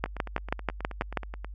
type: two click trains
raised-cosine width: 0.5 ms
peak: -23 / -11 dBFS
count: 14 / 8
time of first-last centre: 0.06-1.446 / 0.04-1.173 s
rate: 9.38 / 6.18 Hz
effects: added 50 Hz sine -38 dBFS peak until 1.54 s